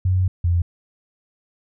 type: tone pair in turn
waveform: sine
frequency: 92.5 / 86.51 Hz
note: F#2 / F2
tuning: 0 / -16 cents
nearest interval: minor second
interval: 116 cents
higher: first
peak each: -15 dBFS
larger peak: neither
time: 0.05-0.28 / 0.44-0.62 s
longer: first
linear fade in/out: 5 ms
effects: none